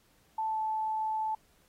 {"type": "tone with pitch glide", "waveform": "sine", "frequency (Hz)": [880, 872.4], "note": ["A5", "A5"], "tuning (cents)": [0, -15], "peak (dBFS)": -29, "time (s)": [0.38, 1.35], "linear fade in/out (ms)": 5, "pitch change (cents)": -15, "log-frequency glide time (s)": [0.48, 0.58], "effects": ["pink hiss -67 dBFS RMS until 1.68 s", "AAC 48 kbps"]}